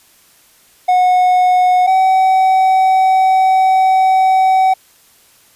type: tone pair in turn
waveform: triangle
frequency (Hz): 730 / 757.4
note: F#5 / F#5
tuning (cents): -24 / +40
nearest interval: minor second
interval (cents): 64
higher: second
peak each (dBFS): -6 / -6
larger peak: neither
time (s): 0.88-1.87 / 1.87-4.74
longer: second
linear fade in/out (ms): 10
effects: white hiss -49 dBFS RMS until 5.55 s + resampled to 32000 Hz